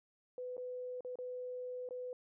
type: tone with dropouts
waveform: sine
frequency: 500 Hz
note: B4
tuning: 21 cents sharp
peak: -40 dBFS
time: 0.38-2.13 s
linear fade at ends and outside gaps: 1 ms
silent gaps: 0.568-0.579 / 1.007-1.048 / 1.156-1.187 / 1.889-1.908 s
effects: none